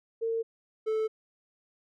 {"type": "tone pair in turn", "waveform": ["sine", "triangle"], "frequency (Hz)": [454.7, 437.6], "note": ["A#4", "A4"], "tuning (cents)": [-43, -9], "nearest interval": "minor second", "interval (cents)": 66, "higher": "first", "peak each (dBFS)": [-27, -24], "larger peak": "second", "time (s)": [[0.21, 0.43], [0.86, 1.08]], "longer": "neither", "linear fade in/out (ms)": 20, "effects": []}